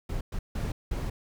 brown noise bursts at uneven times, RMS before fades -31 dBFS, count 4, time 0.09-0.21 / 0.32-0.39 / 0.55-0.72 / 0.91-1.1 s, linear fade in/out 5 ms, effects none

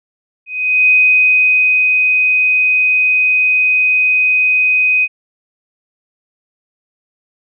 sine tone with ADSR envelope, 2506 Hz, D#7, 12 cents sharp, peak -6 dBFS, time 0.46-5.08 s, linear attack 420 ms, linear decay 1000 ms, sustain -3 dB, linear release 46 ms, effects none

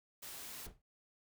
white noise, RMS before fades -48 dBFS, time 0.22-0.67 s, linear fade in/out 10 ms
brown noise with exponential decay, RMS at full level -42 dBFS, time 0.66-0.82 s, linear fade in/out 5 ms, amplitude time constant 33 ms
effects none

